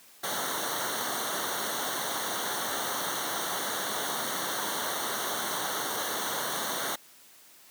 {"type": "noise with comb filter", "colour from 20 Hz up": "pink", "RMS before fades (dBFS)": -32, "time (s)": [0.23, 6.96], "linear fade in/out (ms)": 10, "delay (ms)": 0.4, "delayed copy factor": -1, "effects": ["white hiss -55 dBFS RMS until 7.7 s", "high-pass 150 Hz 12 dB/octave"]}